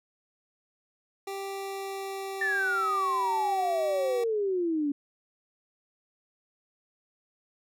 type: tone with pitch glide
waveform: 25% pulse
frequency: 392 to 381.5 Hz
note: G4 to G4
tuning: 0 to -47 cents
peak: -30 dBFS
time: 1.27-4.24 s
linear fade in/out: 5 ms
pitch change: -47 cents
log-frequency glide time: 1.46-4.09 s
type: exponential sweep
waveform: sine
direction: down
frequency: 1805 to 280 Hz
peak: -25 dBFS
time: 2.41-4.92 s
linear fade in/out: 5 ms
effects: none